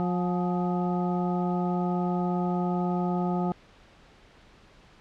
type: harmonic tone with a mistuned harmonic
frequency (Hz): 178.9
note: F3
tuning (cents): +42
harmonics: 1 / 2 / 3 / 4 / 5 / 7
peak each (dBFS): -26 / -32 / -40 / -33 / -36 / -40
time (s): 0-3.52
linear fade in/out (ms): 0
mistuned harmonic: 5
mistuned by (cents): -68
effects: pink hiss -55 dBFS RMS until 5 s + low-pass 4000 Hz 12 dB/octave